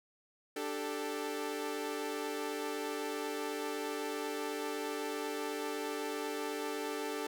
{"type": "chord", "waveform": "sawtooth", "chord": "D suspended fourth", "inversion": "none", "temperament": "equal with one note detuned", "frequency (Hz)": [295, 392, 440], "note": ["D4", "G4", "A4"], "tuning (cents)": [8, 0, 0], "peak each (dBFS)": [-37, -38, -35], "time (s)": [0.56, 7.27], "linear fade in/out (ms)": 5, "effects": []}